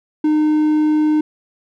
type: tone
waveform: triangle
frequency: 305.6 Hz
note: D#4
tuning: 31 cents flat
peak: -10 dBFS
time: 0.24-1.21 s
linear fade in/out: 5 ms
effects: none